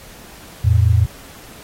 sine tone pair together, 86.1 / 112.06 Hz, F2 / A2, -24 / +32 cents, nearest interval perfect fourth, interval 456 cents, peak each -13 dBFS, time 0.64-1.06 s, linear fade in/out 10 ms, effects pink hiss -41 dBFS RMS until 1.63 s + AAC 48 kbps

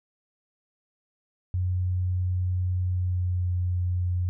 sine tone with pitch glide, 91 to 89.64 Hz, F#2 to F2, -28 to +46 cents, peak -23 dBFS, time 1.54-4.29 s, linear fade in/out 0 ms, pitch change -26 cents, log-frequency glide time 2.82-3.55 s, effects none

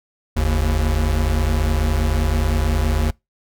square tone pair together, 47.27 / 76.8 Hz, F#1 / D#2, +38 / -22 cents, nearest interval minor sixth, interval 840 cents, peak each -20 / -19 dBFS, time 0.36-3.11 s, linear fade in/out 10 ms, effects noise-tail reverb RT60 0.2 s tail -25 dB re dry

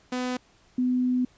sawtooth / sine tone pair in turn, 251.1 / 251.1 Hz, B3 / B3, +29 / +29 cents, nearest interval unison, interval 0 cents, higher neither, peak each -23 / -21 dBFS, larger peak second, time 0.12-0.37 / 0.78-1.25 s, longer second, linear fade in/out 5 ms, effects pink hiss -60 dBFS RMS until 1.37 s + resampled to 16000 Hz

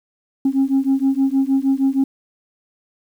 sine beating tone pair, 267 / 273.4 Hz, C4 / C#4, +35 / -24 cents, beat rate 6.4 Hz, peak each -16 dBFS, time 0.45-2.04 s, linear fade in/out 5 ms, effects tanh soft clip ceiling -10 dBFS + 8-bit

